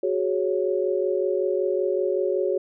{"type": "chord", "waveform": "sine", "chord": "F# suspended second", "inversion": "none", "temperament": "equal", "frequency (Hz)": [370, 415.3, 554.4], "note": ["F#4", "G#4", "C#5"], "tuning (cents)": [0, 0, 0], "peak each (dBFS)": [-24, -26, -26], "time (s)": [0.03, 2.58], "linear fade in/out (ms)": 5, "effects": []}